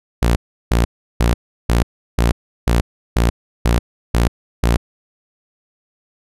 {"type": "tone bursts", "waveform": "sawtooth", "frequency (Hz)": 58.27, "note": "A#1", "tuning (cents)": 0, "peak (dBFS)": -8, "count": 10, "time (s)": [0.22, 4.77], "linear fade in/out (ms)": 5, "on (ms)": 140, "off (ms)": 350, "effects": ["resampled to 32000 Hz"]}